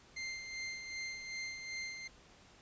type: tone with tremolo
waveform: sawtooth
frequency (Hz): 2093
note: C7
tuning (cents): 0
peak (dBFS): -35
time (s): 0.16-2.08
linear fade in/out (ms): 10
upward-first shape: sine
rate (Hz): 2.6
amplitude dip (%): 50
effects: pink hiss -61 dBFS RMS until 2.61 s + resampled to 16000 Hz